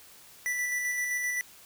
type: tone with tremolo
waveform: square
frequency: 1973 Hz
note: B6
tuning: 2 cents flat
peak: -28 dBFS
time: 0.46-1.41 s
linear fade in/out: 0 ms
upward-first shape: square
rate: 7.7 Hz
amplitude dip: 25%
effects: white hiss -53 dBFS RMS until 1.65 s